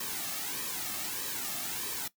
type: noise with flanger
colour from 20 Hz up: white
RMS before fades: -36 dBFS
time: 0-2.08 s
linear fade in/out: 5 ms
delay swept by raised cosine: 1.4 to 2.09 ms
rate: 1.6 Hz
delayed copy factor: -0.7
effects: noise-tail reverb RT60 0.1 s tail -18 dB re dry